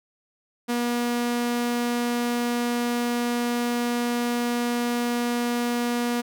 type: tone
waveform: sawtooth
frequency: 240.1 Hz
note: B3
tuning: 49 cents flat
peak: -19 dBFS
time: 0.68-6.22 s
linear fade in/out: 20 ms
effects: none